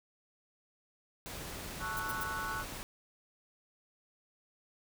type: noise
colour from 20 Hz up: pink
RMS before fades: -43 dBFS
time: 1.26-2.83 s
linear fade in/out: 0 ms
type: chord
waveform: sine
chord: F# minor seventh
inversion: first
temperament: equal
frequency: 880 / 1108.7 / 1318.5 / 1480 Hz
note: A5 / C#6 / E6 / F#6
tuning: 0 / 0 / 0 / 0 cents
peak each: -44 / -41 / -44 / -39 dBFS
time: 1.79-2.65 s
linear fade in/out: 50 ms
type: noise bursts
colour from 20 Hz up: violet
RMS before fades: -40 dBFS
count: 3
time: 1.97-2.234 s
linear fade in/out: 0 ms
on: 24 ms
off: 96 ms
effects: none